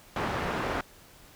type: low-pass noise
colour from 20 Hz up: white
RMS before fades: -31 dBFS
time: 0.16-0.81 s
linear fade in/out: 2 ms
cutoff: 1200 Hz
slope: 12 dB/octave
effects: pink hiss -54 dBFS RMS until 1.35 s